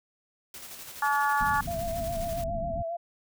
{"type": "noise with tremolo", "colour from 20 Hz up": "white", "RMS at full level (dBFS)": -42, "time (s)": [0.54, 2.44], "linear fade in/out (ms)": 2, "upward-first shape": "square", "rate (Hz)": 12, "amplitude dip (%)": 35}
{"type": "harmonic tone", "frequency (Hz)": 285.8, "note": "D4", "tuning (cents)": -47, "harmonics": [3, 4, 5, 6], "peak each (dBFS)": [-26, -28, -30, -32], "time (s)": [1.02, 1.61], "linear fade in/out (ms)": 5}
{"type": "low-pass noise", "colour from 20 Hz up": "pink", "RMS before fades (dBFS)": -36, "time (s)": [1.4, 2.83], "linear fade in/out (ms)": 10, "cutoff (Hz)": 260, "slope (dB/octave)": 48}
{"type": "tone with vibrato", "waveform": "sine", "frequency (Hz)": 674, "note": "E5", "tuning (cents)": 38, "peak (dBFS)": -30, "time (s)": [1.67, 2.97], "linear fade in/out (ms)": 10, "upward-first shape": "sine", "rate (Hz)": 7.3, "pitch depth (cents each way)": 42}
{"effects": []}